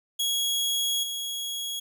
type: tone with level steps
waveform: sawtooth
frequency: 3322 Hz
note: G#7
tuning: in tune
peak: -21 / -27 dBFS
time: 0.19-1.8 s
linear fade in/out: 10 ms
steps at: 1.03 s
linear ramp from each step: 5 ms
effects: none